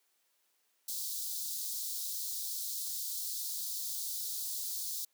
white high-pass noise, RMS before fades -38 dBFS, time 0.88-5.05 s, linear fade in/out 5 ms, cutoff 3800 Hz, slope 48 dB/octave, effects white hiss -75 dBFS RMS until 5.13 s + high-pass 300 Hz 12 dB/octave

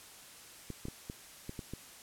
clicks, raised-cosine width 3 ms, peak -27 dBFS, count 7, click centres 0.703 / 0.854 / 0.884 / 1.099 / 1.494 / 1.592 / 1.736 s, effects white hiss -53 dBFS RMS until 2.02 s + low-pass 12000 Hz 12 dB/octave

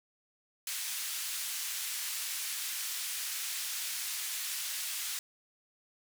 white band-pass noise, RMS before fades -37 dBFS, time 0.67-5.19 s, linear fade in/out 2 ms, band 1800 to 13000 Hz, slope 12 dB/octave, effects none

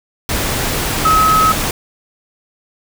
sine tone in noise, 1282 Hz, E6, 49 cents flat, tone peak -9 dBFS, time 1.05-1.52 s, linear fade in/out 2 ms, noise pink, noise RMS -18 dBFS, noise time 0.29-1.71 s, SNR +6 dB, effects none

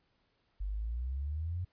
sine exponential sweep, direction up, 47.04 to 92.5 Hz, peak -33 dBFS, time 0.6-1.65 s, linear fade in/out 10 ms, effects pink hiss -75 dBFS RMS until 1.72 s + resampled to 11025 Hz

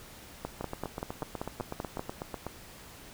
two click trains, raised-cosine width 1 ms, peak -19 / -21 dBFS, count 9 / 16, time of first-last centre 0.45-1.994 / 0.61-2.466 s, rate 5.18 / 8.08 Hz, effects pink hiss -50 dBFS RMS until 3.13 s

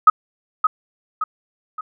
sine tone with echo, 1266 Hz, D#6, 30 cents sharp, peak -4 dBFS, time 0.07-0.1 s, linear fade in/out 5 ms, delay 570 ms, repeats 3, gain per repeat -7 dB, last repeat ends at 1.81 s, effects none

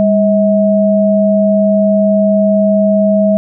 sine tone pair together, 201.3 / 639 Hz, G3 / D#5, +46 / +46 cents, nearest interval octave + minor sixth, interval 2000 cents, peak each -10 dBFS, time 0-3.37 s, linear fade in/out 0 ms, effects none

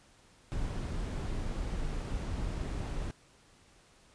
brown noise, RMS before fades -35 dBFS, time 0.52-3.11 s, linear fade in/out 0 ms, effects pink hiss -62 dBFS RMS until 4.14 s + resampled to 22050 Hz

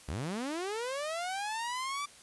sawtooth linear sweep, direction up, 58.27 to 1174.7 Hz, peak -30 dBFS, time 0.08-2.06 s, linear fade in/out 10 ms, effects white hiss -55 dBFS RMS until 2.22 s + resampled to 24000 Hz

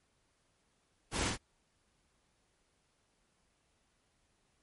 pink noise with echo, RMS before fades -35 dBFS, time 1.11-1.33 s, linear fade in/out 50 ms, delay 48 ms, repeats 1, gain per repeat -2 dB, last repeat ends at 1.378 s, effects pink hiss -75 dBFS RMS until 4.62 s + MP3 48 kbps

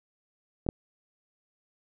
clicks, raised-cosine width 2 ms, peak -23 / -11 dBFS, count 2, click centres 0.665 / 0.689 s, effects none

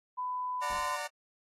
sine tone with pitch glide, 1000 to 1025.7 Hz, B5 to C6, +21 to -35 cents, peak -32 dBFS, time 0.17-0.97 s, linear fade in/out 20 ms, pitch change +44 cents, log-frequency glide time 0.71-0.76 s
20% pulse chord, D augmented, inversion none, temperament just, 587.3 / 734.2 / 917.7 Hz, D5 / F#5 / A#5, 0 / -14 / -27 cents, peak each -34 / -36 / -34 dBFS, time 0.61-1.08 s, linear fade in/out 20 ms
brown noise with exponential decay, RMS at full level -45 dBFS, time 0.7-1.07 s, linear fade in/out 2 ms, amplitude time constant 79 ms
effects AAC 32 kbps

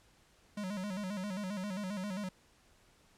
square tone with vibrato, 196 Hz, G3, in tune, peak -37 dBFS, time 0.57-2.29 s, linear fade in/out 5 ms, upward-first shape square, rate 7.5 Hz, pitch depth 100 cents each way, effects pink hiss -66 dBFS RMS until 3.17 s + low-pass 10000 Hz 12 dB/octave

